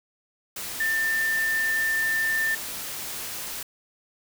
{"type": "tone in noise", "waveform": "sine", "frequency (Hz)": 1789, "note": "A6", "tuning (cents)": 28, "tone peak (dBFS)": -22, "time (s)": [0.8, 2.55], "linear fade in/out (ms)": 5, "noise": "white", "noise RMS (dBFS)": -34, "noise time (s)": [0.56, 3.63], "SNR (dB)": 9, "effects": []}